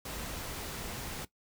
pink noise, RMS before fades -40 dBFS, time 0.05-1.25 s, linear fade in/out 5 ms, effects noise-tail reverb RT60 0.1 s tail -17 dB re dry

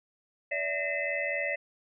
sine tone cluster, 575 / 659 / 1834 / 2037 / 2609 Hz, D5 / E5 / A#6 / C7 / E7, -37 / -1 / -29 / -47 / -18 cents, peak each -34 / -38 / -37 / -32 / -37 dBFS, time 0.51-1.56 s, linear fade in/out 10 ms, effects none

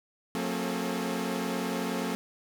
sawtooth tone cluster, 180.6 / 229.1 / 268.6 / 428 Hz, F#3 / A#3 / C4 / A4, -42 / -30 / +46 / -48 cents, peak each -31 / -30 / -31 / -33 dBFS, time 0.35-2.15 s, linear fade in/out 0 ms, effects none

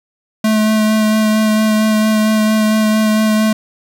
square tone with vibrato, 216.3 Hz, A3, 29 cents flat, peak -11 dBFS, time 0.44-3.53 s, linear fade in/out 5 ms, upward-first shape sine, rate 4.4 Hz, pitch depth 13 cents each way, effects 8-bit

